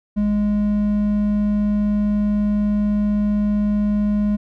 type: tone pair together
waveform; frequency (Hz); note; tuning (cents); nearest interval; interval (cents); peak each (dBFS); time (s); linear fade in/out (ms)
triangle; 51.92 / 207.7; G#1 / G#3; 0 / 0; 2 octaves; 2400; -26 / -14; 0.16-4.37; 20
effects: none